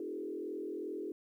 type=tone with frequency modulation; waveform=sine; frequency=366.5 Hz; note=F#4; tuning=16 cents flat; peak=-37 dBFS; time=0-1.12 s; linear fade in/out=2 ms; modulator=42.6 Hz; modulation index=1.6; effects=12-bit